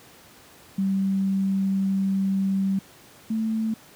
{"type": "tone pair in turn", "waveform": "sine", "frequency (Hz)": [193.7, 221.1], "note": ["G3", "A3"], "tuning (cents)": [-20, 9], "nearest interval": "major second", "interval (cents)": 229, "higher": "second", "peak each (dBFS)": [-20, -22], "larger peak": "first", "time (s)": [[0.78, 2.79], [3.3, 3.74]], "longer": "first", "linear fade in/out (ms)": 5, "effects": ["pink hiss -50 dBFS RMS until 3.95 s", "high-pass 100 Hz 12 dB/octave"]}